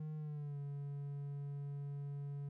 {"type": "tone with pitch glide", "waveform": "triangle", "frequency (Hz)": [154, 142.04], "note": ["D#3", "C#3"], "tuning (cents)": [-17, 43], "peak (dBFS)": -39, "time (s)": [0, 2.49], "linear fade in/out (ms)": 5, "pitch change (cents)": -140, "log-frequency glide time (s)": [0.16, 0.58], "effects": []}